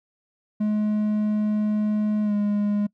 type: tone with pitch glide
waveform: triangle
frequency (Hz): 211.6 to 206.3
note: G#3 to G#3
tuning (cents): +33 to -11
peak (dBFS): -18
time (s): 0.6-2.87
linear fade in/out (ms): 10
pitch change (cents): -44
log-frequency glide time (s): 2.23-2.33
effects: noise-tail reverb RT60 0.1 s tail -24 dB re dry

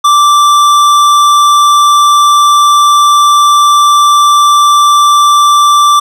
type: tone with tanh clipping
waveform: sine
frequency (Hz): 1172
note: D6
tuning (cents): -4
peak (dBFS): -5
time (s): 0.04-6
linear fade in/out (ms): 10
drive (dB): 16
effects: none

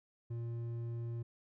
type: tone with hard clipping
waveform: sine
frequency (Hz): 117.1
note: A#2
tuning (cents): +8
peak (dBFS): -39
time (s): 0.3-1.23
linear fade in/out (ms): 10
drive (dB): 6
effects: none

